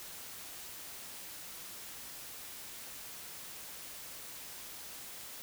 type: silence
effects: white hiss -47 dBFS RMS until 5.42 s